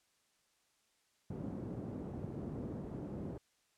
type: band-pass noise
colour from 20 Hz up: pink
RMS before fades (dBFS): -43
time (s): 1.3-3.38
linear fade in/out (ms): 5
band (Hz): 110 to 360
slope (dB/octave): 12
effects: white hiss -75 dBFS RMS until 3.77 s + low-pass 9000 Hz 12 dB/octave